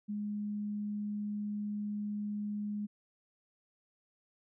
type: tone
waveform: sine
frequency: 207.7 Hz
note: G#3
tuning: in tune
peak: -34 dBFS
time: 0.08-2.87 s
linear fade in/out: 20 ms
effects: none